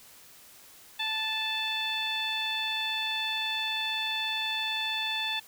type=tone with low-pass filter; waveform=15% pulse; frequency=877 Hz; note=A5; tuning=6 cents flat; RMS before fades=-31 dBFS; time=0.99-5.4 s; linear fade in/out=10 ms; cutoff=3600 Hz; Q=4; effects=white hiss -53 dBFS RMS until 5.47 s